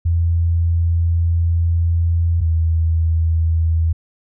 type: tone pair in turn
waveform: sine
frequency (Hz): 84.2 / 81.66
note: E2 / E2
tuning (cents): +37 / -16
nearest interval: minor second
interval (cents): 53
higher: first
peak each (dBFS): -13 / -13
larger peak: neither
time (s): 0.05-2.41 / 2.41-3.93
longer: first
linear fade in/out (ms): 10
effects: none